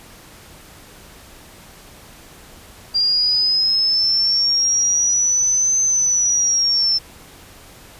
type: linear two-way sweep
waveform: sine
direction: up then down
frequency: 4759 to 6200 to 5310 Hz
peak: -14 dBFS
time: 2.94-6.99 s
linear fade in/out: 20 ms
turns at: 5.81 s
effects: pink hiss -43 dBFS RMS until 7.99 s + resampled to 32000 Hz